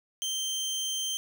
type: tone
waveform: 25% pulse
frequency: 3136 Hz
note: G7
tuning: in tune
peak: -26 dBFS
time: 0.22-1.17 s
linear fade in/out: 0 ms
effects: none